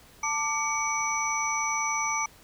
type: tone cluster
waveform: sine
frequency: 889 / 1182 / 2265 / 5930 Hz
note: A5 / D6 / C#7 / F#8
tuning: +18 / +11 / +37 / +3 cents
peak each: -31 dBFS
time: 0.23-2.26 s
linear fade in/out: 5 ms
effects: pink hiss -54 dBFS RMS until 2.43 s